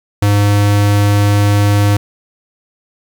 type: tone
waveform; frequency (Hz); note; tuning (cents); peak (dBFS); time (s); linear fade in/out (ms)
square; 102.3; G#2; -26; -9; 0.22-1.97; 5
effects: 8-bit